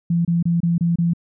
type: tone bursts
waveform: sine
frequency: 170 Hz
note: F3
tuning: 46 cents flat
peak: -15 dBFS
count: 6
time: 0.1-1.135 s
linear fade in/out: 5 ms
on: 150 ms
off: 27 ms
effects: none